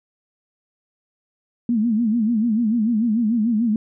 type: tone with vibrato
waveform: sine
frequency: 225.1 Hz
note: A3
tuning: 40 cents sharp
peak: -16 dBFS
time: 1.69-3.76 s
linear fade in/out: 2 ms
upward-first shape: sine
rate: 6.8 Hz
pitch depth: 130 cents each way
effects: none